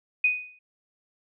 sine tone with exponential decay, 2489 Hz, D#7, in tune, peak -16 dBFS, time 0.24-0.59 s, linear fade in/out 5 ms, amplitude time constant 74 ms, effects none

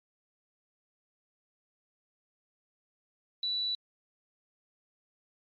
sine tone, 3951 Hz, B7, in tune, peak -29 dBFS, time 3.43-3.75 s, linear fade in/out 2 ms, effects MP3 32 kbps

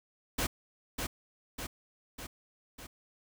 pink noise with echo, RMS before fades -31 dBFS, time 0.38-0.47 s, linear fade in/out 10 ms, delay 600 ms, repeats 4, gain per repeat -4 dB, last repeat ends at 2.87 s, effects none

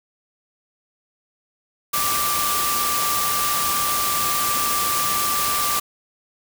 sine tone in noise, 1175 Hz, D6, 1 cent sharp, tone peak -23 dBFS, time 1.93-5.8 s, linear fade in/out 10 ms, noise white, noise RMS -23 dBFS, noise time 1.93-5.8 s, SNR -3 dB, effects none

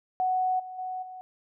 sine tone with level steps, 742 Hz, F#5, 5 cents sharp, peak -23 / -37 / -31 / -39 dBFS, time 0.2-1.21 s, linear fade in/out 0 ms, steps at 0.59 / 0.78 / 1.02 s, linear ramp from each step 10 ms, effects none

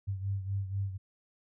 sine beating tone pair, 97.3 / 101.4 Hz, G2 / G#2, -12 / -41 cents, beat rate 4.1 Hz, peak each -32 / -38 dBFS, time 0.07-0.98 s, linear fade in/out 20 ms, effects none

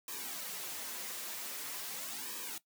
white noise with flanger, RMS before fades -42 dBFS, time 0.08-2.58 s, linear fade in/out 2 ms, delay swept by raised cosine 1.4 to 7.2 ms, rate 0.44 Hz, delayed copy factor -0.8, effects noise-tail reverb RT60 0.1 s tail -17 dB re dry + high-pass 200 Hz 12 dB/octave

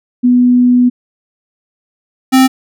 sine / square tone pair in turn, 246.9 / 261.6 Hz, B3 / C4, 0 / 0 cents, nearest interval minor second, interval 100 cents, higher second, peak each -5 dBFS, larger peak neither, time 0.23-0.9 / 2.32-2.48 s, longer first, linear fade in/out 20 ms, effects none

